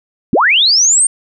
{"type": "linear sweep", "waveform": "sine", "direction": "up", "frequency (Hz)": [146.5, 8870], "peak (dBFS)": -7, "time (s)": [0.33, 1.07], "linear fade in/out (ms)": 2, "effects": []}